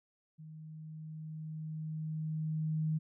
sine tone with level ramp, 156.5 Hz, D#3, 10 cents sharp, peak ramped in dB -47 to -29 dBFS, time 0.38-2.99 s, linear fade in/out 20 ms, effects none

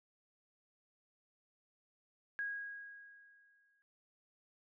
sine tone with exponential decay, 1644 Hz, G#6, 18 cents flat, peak -35 dBFS, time 2.39-3.82 s, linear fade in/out 0 ms, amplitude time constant 310 ms, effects none

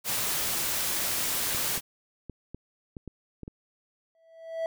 white noise, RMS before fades -29 dBFS, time 0.04-1.81 s, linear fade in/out 50 ms
clicks, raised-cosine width 3 ms, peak -26 dBFS, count 8, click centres 1.548 / 1.777 / 2.297 / 2.546 / 2.968 / 3.077 / 3.433 / 3.479 s
triangle tone with exponential growth, 655 Hz, E5, 11 cents flat, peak -23 dBFS, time 4.15-4.66 s, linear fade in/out 1 ms, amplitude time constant 110 ms
effects none

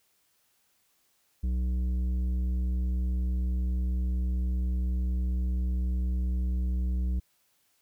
sine tone with tanh clipping, 62.1 Hz, B1, 10 cents sharp, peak -27 dBFS, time 1.43-7.2 s, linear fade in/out 10 ms, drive 9 dB, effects white hiss -70 dBFS RMS until 7.81 s

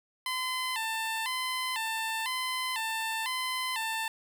15% pulse tone with vibrato, 955 Hz, A#5, 42 cents sharp, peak -24 dBFS, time 0.26-4.08 s, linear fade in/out 2 ms, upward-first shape square, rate 1 Hz, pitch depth 120 cents each way, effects none

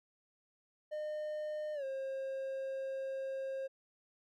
triangle tone with pitch glide, 608 to 535.4 Hz, D#5 to C5, -40 to +40 cents, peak -35 dBFS, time 0.91-3.68 s, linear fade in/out 20 ms, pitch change -220 cents, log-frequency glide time 1.74-1.84 s, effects none

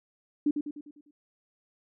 sine tone with echo, 293.9 Hz, D4, 1 cent sharp, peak -21 dBFS, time 0.46-0.51 s, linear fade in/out 5 ms, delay 100 ms, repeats 6, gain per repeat -6 dB, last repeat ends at 1.11 s, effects none

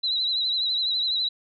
sine tone with vibrato, 3951 Hz, B7, in tune, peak -22 dBFS, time 0.03-1.29 s, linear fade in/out 10 ms, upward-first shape triangle, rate 12 Hz, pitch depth 74 cents each way, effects none

